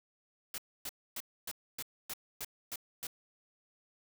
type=noise bursts; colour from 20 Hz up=white; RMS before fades=-40 dBFS; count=9; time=0.54-3.069 s; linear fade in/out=2 ms; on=41 ms; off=270 ms; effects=none